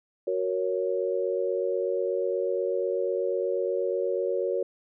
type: chord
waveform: sine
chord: F# major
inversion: none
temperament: equal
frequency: 370 / 466.2 / 554.4 Hz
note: F#4 / A#4 / C#5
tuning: 0 / 0 / 0 cents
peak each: -29 dBFS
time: 0.27-4.63 s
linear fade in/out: 5 ms
effects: none